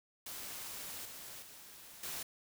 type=noise with level steps; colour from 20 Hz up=white; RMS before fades=-45 / -49 / -54 / -42 dBFS; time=0.26-2.23 s; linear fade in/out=5 ms; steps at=1.05 / 1.42 / 2.03 s; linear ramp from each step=5 ms; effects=none